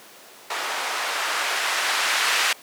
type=noise with low-pass filter sweep; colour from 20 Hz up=violet; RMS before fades=-24 dBFS; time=0.5-2.53 s; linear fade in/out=5 ms; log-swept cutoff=990 to 1800 Hz; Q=0.77; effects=pink hiss -45 dBFS RMS until 2.62 s + high-pass 400 Hz 12 dB/octave